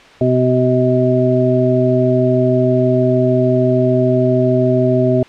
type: harmonic tone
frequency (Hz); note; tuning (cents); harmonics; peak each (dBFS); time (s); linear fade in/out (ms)
126.7; B2; +45; 1 / 2 / 3 / 5; -16 / -16 / -16 / -16; 0.21-5.23; 2
effects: white hiss -41 dBFS RMS until 5.28 s + low-pass 3000 Hz 12 dB/octave